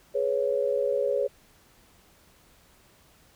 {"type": "tone cluster", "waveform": "sine", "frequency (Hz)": [416.2, 496.3, 556], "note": ["G#4", "B4", "C#5"], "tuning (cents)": [4, 8, 5], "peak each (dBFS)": [-29, -28, -26], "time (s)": [0.14, 1.28], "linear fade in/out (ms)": 20, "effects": ["pink hiss -59 dBFS RMS until 3.35 s"]}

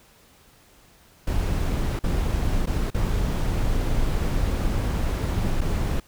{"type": "noise with dropouts", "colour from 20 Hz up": "brown", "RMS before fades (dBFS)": -23, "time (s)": [1.27, 6], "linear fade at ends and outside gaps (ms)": 5, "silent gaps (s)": [[1.992, 2.038], [2.659, 2.67], [2.904, 2.944], [5.609, 5.613]], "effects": ["pink hiss -55 dBFS RMS until 6.07 s"]}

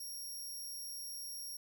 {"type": "tone", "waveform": "15% pulse", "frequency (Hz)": 5588, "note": "F8", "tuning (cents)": 0, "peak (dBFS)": -37, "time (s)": [0, 1.57], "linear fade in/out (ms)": 5, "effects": []}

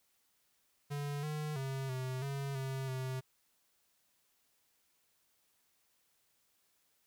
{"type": "tone with pitch steps", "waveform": "square", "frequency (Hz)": [144, 151.8, 134.4, 129.2, 138.7, 133.6, 130.2], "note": ["D3", "D#3", "C3", "C3", "C#3", "C3", "C3"], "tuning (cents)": [-34, -42, 47, -21, 1, 36, -8], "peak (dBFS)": -37, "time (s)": [0.9, 3.21], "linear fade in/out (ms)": 20, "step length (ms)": 330, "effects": ["white hiss -75 dBFS RMS until 7.06 s"]}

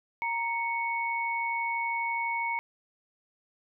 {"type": "tone pair together", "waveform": "sine", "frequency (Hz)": [932.3, 2217], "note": ["A#5", "C#7"], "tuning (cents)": [0, 0], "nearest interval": "octave + minor third", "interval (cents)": 1500, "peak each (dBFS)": [-30, -31], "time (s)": [0.22, 2.59], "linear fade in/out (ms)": 0, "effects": []}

